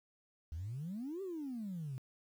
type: exponential two-way sweep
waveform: sine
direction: up then down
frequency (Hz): 73.42 to 400 to 124.5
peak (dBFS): -38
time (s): 0.52-1.98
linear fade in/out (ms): 0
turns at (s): 1.22
effects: tanh soft clip ceiling -36 dBFS + 11-bit